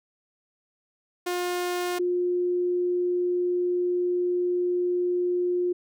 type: tone pair in turn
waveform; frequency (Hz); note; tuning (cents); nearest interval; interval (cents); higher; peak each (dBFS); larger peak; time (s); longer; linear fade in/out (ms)
sawtooth / sine; 356.2 / 356.2; F4 / F4; +34 / +34; unison; 0; neither; -22; neither; 1.26-1.99 / 1.99-5.73; second; 10
effects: none